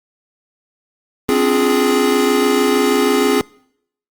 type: chord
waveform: square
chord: D half-diminished seventh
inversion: third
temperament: equal with one note detuned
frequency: 261.6 / 288 / 349.2 / 415.3 Hz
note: C4 / D4 / F4 / Ab4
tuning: 0 / -34 / 0 / 0 cents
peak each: -18 / -22 / -21 / -16 dBFS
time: 1.29-3.41 s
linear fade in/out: 0 ms
effects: noise-tail reverb RT60 0.7 s tail -25 dB re dry + Opus 32 kbps